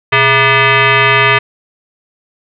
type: tone with frequency modulation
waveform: sine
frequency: 415.3 Hz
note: G#4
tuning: in tune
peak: -6 dBFS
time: 0.12-1.39 s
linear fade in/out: 10 ms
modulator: 539 Hz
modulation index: 4.6
effects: none